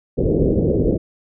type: low-pass noise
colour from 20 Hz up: white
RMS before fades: -17 dBFS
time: 0.17-0.98 s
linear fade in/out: 20 ms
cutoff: 500 Hz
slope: 48 dB/octave
effects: none